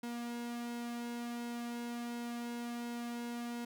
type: tone with flanger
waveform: sawtooth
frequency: 237.9 Hz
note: A#3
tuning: 35 cents sharp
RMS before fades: -41 dBFS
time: 0.03-3.65 s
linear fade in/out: 5 ms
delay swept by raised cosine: 1.7 to 2.58 ms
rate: 1.4 Hz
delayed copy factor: -0.55
effects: none